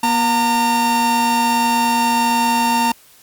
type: tone pair together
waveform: 45% pulse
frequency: 239.1 / 914.8 Hz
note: A#3 / A#5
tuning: +44 / -33 cents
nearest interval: octave + major seventh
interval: 2323 cents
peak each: -20 / -15 dBFS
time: 0.03-2.92 s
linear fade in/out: 5 ms
effects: white hiss -48 dBFS RMS until 3.22 s + Opus 48 kbps